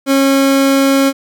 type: tone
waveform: 30% pulse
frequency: 272.9 Hz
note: C#4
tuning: 27 cents flat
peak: -6 dBFS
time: 0.06-1.13 s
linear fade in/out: 50 ms
effects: none